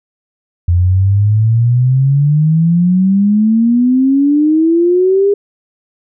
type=exponential sweep; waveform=sine; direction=up; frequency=85.6 to 409 Hz; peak=-7 dBFS; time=0.68-5.34 s; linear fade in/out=5 ms; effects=none